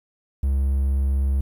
triangle tone, 68 Hz, C#2, 33 cents flat, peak -16 dBFS, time 0.43-1.41 s, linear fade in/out 5 ms, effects 9-bit

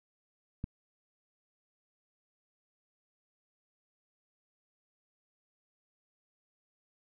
click, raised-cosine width 5 ms, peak -23 dBFS, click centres 0.641 s, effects none

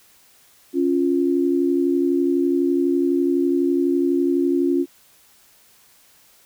sine tone pair together, 277.2 / 349.2 Hz, C#4 / F4, 0 / 0 cents, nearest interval major third, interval 400 cents, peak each -19 dBFS, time 0.73-4.86 s, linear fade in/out 50 ms, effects white hiss -54 dBFS RMS until 6.45 s

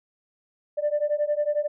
sine beating tone pair, 587 / 598 Hz, D5 / D5, -1 / +31 cents, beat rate 11 Hz, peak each -24 dBFS, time 0.77-1.68 s, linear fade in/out 20 ms, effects tanh soft clip ceiling -16 dBFS

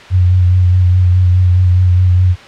sine tone with vibrato, 90.7 Hz, F#2, 34 cents flat, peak -6 dBFS, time 0.1-2.36 s, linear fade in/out 50 ms, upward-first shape sine, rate 4.8 Hz, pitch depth 28 cents each way, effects white hiss -34 dBFS RMS until 2.47 s + low-pass 3000 Hz 12 dB/octave

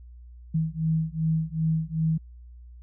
sine beating tone pair, 158.9 / 161.5 Hz, D#3 / E3, +37 / -35 cents, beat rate 2.6 Hz, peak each -26 dBFS, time 0.54-2.18 s, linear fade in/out 10 ms, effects added 60 Hz sine -43 dBFS peak until 2.82 s

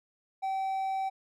triangle tone, 770 Hz, G5, 31 cents flat, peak -27 dBFS, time 0.42-1.1 s, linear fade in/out 20 ms, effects none

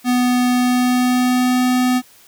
square tone with pitch glide, 247.9 to 251.4 Hz, B3 to B3, +7 to +31 cents, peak -14 dBFS, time 0.04-2.02 s, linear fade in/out 50 ms, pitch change +24 cents, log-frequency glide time 0.51-1.62 s, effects white hiss -48 dBFS RMS until 2.27 s

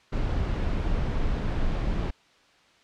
brown noise, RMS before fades -26 dBFS, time 0.12-2.11 s, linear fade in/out 10 ms, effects white hiss -59 dBFS RMS until 2.83 s + low-pass 4000 Hz 12 dB/octave

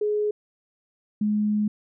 sine tone pair in turn, 419.7 / 210.3 Hz, G#4 / G#3, +18 / +22 cents, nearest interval octave, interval 1196 cents, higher first, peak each -21 / -20 dBFS, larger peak second, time 0.01-0.31 / 1.21-1.68 s, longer second, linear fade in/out 5 ms, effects none

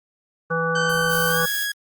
harmonic tone, 164.81 Hz, E3, in tune, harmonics 1 / 3 / 5 / 7 / 9, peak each -27 / -24 / -33 / -26 / -24 dBFS, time 0.5-1.46 s, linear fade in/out 10 ms
sawtooth tone with pitch glide, 1540 to 1660.1 Hz, G6 to G#6, -31 to -1 cents, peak -20 dBFS, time 0.75-1.72 s, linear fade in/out 5 ms, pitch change +130 cents, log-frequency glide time 1.27-1.44 s
violet noise, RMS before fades -28 dBFS, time 1.08-1.68 s, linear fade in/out 50 ms
effects Opus 24 kbps

